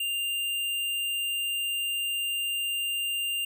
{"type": "tone", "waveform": "square", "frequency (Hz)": 2794, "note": "F7", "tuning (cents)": 0, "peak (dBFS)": -28, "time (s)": [0, 3.45], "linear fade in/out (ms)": 5, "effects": []}